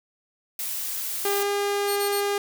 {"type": "noise", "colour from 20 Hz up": "blue", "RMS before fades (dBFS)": -30, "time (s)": [0.59, 1.43], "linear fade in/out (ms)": 2}
{"type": "tone with pitch glide", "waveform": "sawtooth", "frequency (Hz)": [402, 404.8], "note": ["G4", "G#4"], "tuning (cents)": [44, -44], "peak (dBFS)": -19, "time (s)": [1.25, 2.38], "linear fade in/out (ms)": 2, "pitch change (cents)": 12, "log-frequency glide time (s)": [1.38, 1.47]}
{"type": "tone bursts", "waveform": "10% pulse", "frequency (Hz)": 4358, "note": "C#8", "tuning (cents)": -30, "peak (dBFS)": -22, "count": 3, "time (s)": [1.87, 2.214], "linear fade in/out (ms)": 20, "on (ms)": 100, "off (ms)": 22}
{"effects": []}